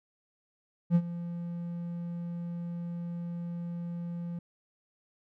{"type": "tone with ADSR envelope", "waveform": "triangle", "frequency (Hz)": 172, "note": "F3", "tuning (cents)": -26, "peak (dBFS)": -16, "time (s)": [0.9, 4.39], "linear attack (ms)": 53, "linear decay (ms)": 58, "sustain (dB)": -16, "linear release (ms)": 4, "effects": []}